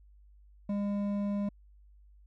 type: tone with hard clipping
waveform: sine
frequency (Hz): 202.8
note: G#3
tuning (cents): -41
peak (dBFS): -31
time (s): 0.69-1.49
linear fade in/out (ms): 5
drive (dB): 8
effects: added 50 Hz sine -55 dBFS peak until 2.26 s